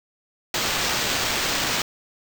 white noise with sample-and-hold, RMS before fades -24 dBFS, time 0.54-1.82 s, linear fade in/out 2 ms, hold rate 11025 Hz, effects none

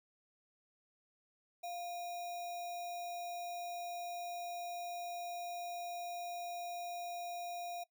sine tone with sample-and-hold, 698.5 Hz, F5, in tune, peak -40 dBFS, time 1.63-7.84 s, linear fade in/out 10 ms, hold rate 3150 Hz, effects noise-tail reverb RT60 0.1 s tail -19 dB re dry

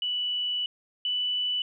sine tone pair in turn, 2960 / 2976 Hz, F#7 / F#7, 0 / +9 cents, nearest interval unison, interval 9 cents, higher second, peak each -26 / -25 dBFS, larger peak second, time 0.02-0.66 / 1.05-1.62 s, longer first, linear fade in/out 2 ms, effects none

